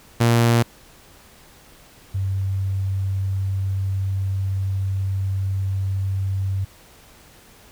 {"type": "tone pair in turn", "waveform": ["sawtooth", "sine"], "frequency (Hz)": [117.4, 96.51], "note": ["A#2", "G2"], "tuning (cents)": [13, -27], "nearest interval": "minor third", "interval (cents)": 340, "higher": "first", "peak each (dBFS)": [-10, -20], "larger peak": "first", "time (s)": [[0.2, 0.63], [2.14, 6.65]], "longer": "second", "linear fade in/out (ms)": 10, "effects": ["pink hiss -49 dBFS RMS until 7.71 s"]}